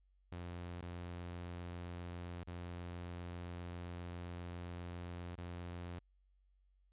sawtooth tone with dropouts, 87.5 Hz, F2, 4 cents sharp, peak -40 dBFS, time 0.32-5.99 s, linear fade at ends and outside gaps 0 ms, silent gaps 0.809-0.827 / 2.432-2.475 / 5.353-5.38 s, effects added 47 Hz sine -69 dBFS peak until 6.92 s + resampled to 8000 Hz

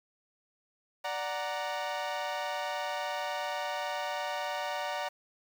sawtooth chord, D augmented, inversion none, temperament equal, 587.3 / 740 / 932.3 Hz, D5 / F#5 / A#5, 0 / 0 / 0 cents, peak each -33 dBFS, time 1.04-5.09 s, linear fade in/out 10 ms, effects low-pass 5000 Hz 12 dB/octave + 9-bit

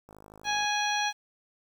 click train, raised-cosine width 1 ms, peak -35 dBFS, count 30, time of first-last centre 0.09-0.644 s, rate 52.3 Hz
harmonic tone, 830.6 Hz, G#5, in tune, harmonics 1 / 2 / 3 / 4 / 5 / 7, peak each -29 / -32 / -34 / -35 / -36 / -37 dBFS, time 0.44-1.13 s, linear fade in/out 50 ms
effects 9-bit

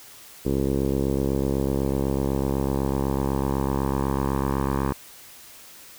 10% pulse tone with low-pass filter sweep, 68 Hz, C#2, 33 cents flat, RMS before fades -24 dBFS, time 0.45-4.93 s, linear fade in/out 10 ms, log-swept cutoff 440 to 1200 Hz, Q 1.8, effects white hiss -46 dBFS RMS until 5.98 s

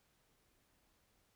silence, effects pink hiss -75 dBFS RMS until 1.35 s

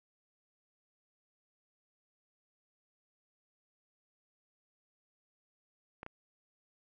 clicks, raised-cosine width 0.5 ms, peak -28 dBFS, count 2, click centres 6.031 / 6.064 s, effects none

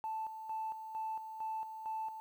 sine tone with tremolo, 880 Hz, A5, in tune, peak -35 dBFS, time 0.04-2.2 s, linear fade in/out 0 ms, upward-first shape square, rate 2.2 Hz, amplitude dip 60%, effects tanh soft clip ceiling -32 dBFS + 11-bit

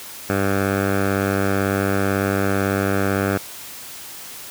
10% pulse tone with low-pass filter, 98 Hz, G2, in tune, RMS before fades -20 dBFS, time 0.29-3.38 s, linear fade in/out 10 ms, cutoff 1700 Hz, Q 1.7, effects white hiss -36 dBFS RMS until 4.5 s + high-pass 60 Hz 12 dB/octave

